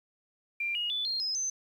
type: tone with pitch steps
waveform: sine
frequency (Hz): 2377 / 2876 / 3480 / 4211 / 5095 / 6165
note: D7 / F#7 / A7 / C8 / D#8 / G8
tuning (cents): +20 / -50 / -20 / +10 / +40 / -30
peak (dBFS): -29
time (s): 0.6-1.5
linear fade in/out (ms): 5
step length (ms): 150
effects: 10-bit